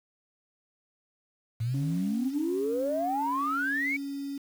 sine exponential sweep, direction up, 110 to 2309 Hz, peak -26 dBFS, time 1.6-3.97 s, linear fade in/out 10 ms
sine tone with pitch glide, 277.2 to 279 Hz, C#4 to C#4, 0 to +11 cents, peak -32 dBFS, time 1.74-4.38 s, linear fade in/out 5 ms, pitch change +11 cents, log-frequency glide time 2.53-2.99 s
effects tanh soft clip ceiling -20 dBFS + 8-bit

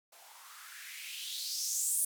violet noise with band-pass filter sweep, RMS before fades -38 dBFS, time 0.12-2.05 s, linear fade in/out 5 ms, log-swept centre 660 to 10000 Hz, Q 3.9, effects none

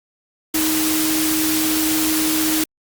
sine tone in noise, 314.1 Hz, D#4, 16 cents sharp, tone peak -19 dBFS, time 0.54-2.64 s, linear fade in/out 5 ms, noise white, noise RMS -21 dBFS, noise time 0.54-2.64 s, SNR -1 dB, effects Opus 48 kbps

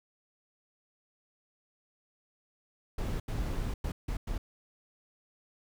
brown noise bursts at uneven times, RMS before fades -33 dBFS, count 5, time 2.98-3.2 / 3.28-3.74 / 3.84-3.92 / 4.08-4.17 / 4.27-4.38 s, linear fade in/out 5 ms, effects none

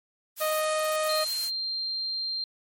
blue noise, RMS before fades -33 dBFS, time 0.36-1.51 s, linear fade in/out 50 ms
harmonic tone, 621 Hz, D#5, 3 cents flat, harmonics 1 / 2 / 3 / 4 / 5 / 6 / 7, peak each -26 / -30 / -37 / -39 / -43 / -44 / -42 dBFS, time 0.4-1.25 s, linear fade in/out 20 ms
sine tone, 4174 Hz, C8, 5 cents flat, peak -28 dBFS, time 1.09-2.44 s, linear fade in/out 2 ms
effects MP3 64 kbps

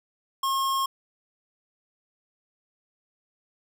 square tone, 1078 Hz, C#6, 49 cents flat, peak -24 dBFS, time 0.43-0.86 s, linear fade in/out 5 ms, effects none

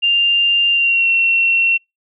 sine tone with pitch glide, 2794 to 2721 Hz, F7 to F7, 0 to -46 cents, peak -11 dBFS, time 0.02-1.78 s, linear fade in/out 20 ms, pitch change -46 cents, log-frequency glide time 0.7-1.09 s, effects noise-tail reverb RT60 0.2 s tail -26 dB re dry

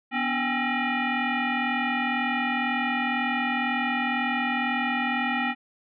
sine tone with frequency modulation, 822 Hz, G#5, 18 cents flat, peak -23 dBFS, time 0.11-5.55 s, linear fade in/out 50 ms, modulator 534 Hz, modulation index 3.3, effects none

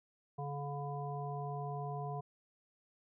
harmonic tone, 142.8 Hz, D3, 48 cents flat, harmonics 1 / 3 / 5 / 7, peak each -40 / -46 / -43 / -47 dBFS, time 0.38-2.21 s, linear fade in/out 10 ms, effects none

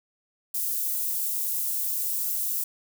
white high-pass noise, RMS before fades -28 dBFS, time 0.54-2.64 s, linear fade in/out 5 ms, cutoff 11000 Hz, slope 12 dB/octave, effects none

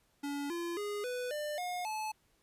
square tone with pitch steps, 284.9 / 342.7 / 412.3 / 496 / 596.7 / 717.9 / 863.7 Hz, C#4 / F4 / G#4 / B4 / D5 / F5 / A5, +48 / -33 / -13 / +7 / +27 / +48 / -32 cents, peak -36 dBFS, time 0.23-2.12 s, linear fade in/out 10 ms, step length 270 ms, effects pink hiss -72 dBFS RMS until 2.42 s + resampled to 32000 Hz

